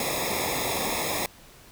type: noise with comb filter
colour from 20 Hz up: pink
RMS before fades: -28 dBFS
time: 0-1.26 s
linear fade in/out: 2 ms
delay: 0.67 ms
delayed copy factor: -1
effects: pink hiss -51 dBFS RMS until 1.71 s